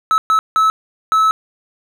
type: tone bursts at uneven times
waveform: triangle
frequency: 1300 Hz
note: E6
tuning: 24 cents flat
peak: -8 dBFS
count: 4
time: 0.11-0.18 / 0.3-0.39 / 0.56-0.7 / 1.12-1.31 s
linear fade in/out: 0 ms
effects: none